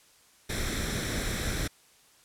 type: noise with comb filter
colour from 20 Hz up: pink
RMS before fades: -31 dBFS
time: 0.49-1.68 s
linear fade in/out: 10 ms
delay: 0.53 ms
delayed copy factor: +0.6
effects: white hiss -60 dBFS RMS until 2.24 s + low-pass 11000 Hz 12 dB/octave

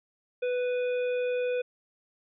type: harmonic tone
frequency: 495.6 Hz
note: B4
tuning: 6 cents sharp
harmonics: 1 / 3 / 5 / 7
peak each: -26 / -42 / -40 / -51 dBFS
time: 0.42-1.62 s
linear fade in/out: 10 ms
effects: none

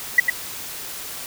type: tone with echo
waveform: sine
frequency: 1961 Hz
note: B6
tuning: 13 cents flat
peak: -6 dBFS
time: 0.18-0.2 s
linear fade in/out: 5 ms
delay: 100 ms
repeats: 1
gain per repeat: -7 dB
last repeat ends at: 0.3 s
effects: tanh soft clip ceiling -4 dBFS + white hiss -33 dBFS RMS until 1.26 s

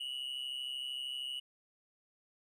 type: tone with amplitude modulation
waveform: triangle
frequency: 2926 Hz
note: F#7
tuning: 20 cents flat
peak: -33 dBFS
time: 0-1.4 s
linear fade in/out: 10 ms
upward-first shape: sine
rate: 133 Hz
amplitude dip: 70%
effects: none

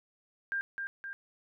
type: tone with echo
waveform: sine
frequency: 1596 Hz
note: G6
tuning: 31 cents sharp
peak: -30 dBFS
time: 0.52-0.61 s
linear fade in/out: 0 ms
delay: 260 ms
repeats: 2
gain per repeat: -4 dB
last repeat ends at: 1.13 s
effects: none

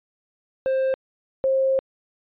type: tone pair in turn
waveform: triangle / sine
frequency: 528 / 532.6 Hz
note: C5 / C5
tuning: +16 / +31 cents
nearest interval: unison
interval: 15 cents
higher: second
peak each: -17 dBFS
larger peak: neither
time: 0.66-0.94 / 1.44-1.79 s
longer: second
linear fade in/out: 0 ms
effects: resampled to 8000 Hz

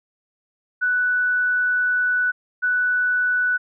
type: tone pair in turn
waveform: sine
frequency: 1485 / 1485 Hz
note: F#6 / F#6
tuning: +6 / +6 cents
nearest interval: unison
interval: 0 cents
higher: neither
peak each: -17 dBFS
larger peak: neither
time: 0.81-2.32 / 2.62-3.58 s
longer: first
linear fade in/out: 20 ms
effects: none

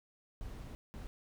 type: noise bursts at uneven times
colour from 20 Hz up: brown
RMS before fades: -45 dBFS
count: 2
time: 0.41-0.75 / 0.94-1.07 s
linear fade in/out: 0 ms
effects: none

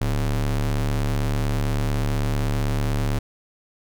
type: ring-modulated tone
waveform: square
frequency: 72.4 Hz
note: D2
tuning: 24 cents flat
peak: -18 dBFS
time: 0.01-3.19 s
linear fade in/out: 5 ms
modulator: 37.9 Hz
effects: none

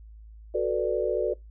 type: chord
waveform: sine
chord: B minor seventh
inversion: second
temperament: equal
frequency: 370 / 440 / 493.9 / 587.3 Hz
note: F#4 / A4 / B4 / D5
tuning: 0 / 0 / 0 / 0 cents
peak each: -29 dBFS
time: 0.54-1.34 s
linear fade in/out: 10 ms
effects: noise-tail reverb RT60 0.2 s tail -25 dB re dry + added 54 Hz sine -44 dBFS peak until 1.5 s

